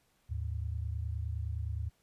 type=tone pair together; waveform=sine; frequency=75.93 / 105.6 Hz; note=D#2 / G#2; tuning=-42 / +29 cents; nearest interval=tritone; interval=571 cents; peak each=-35 / -37 dBFS; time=0.29-1.9 s; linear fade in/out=20 ms; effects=pink hiss -72 dBFS RMS until 2.02 s + resampled to 32000 Hz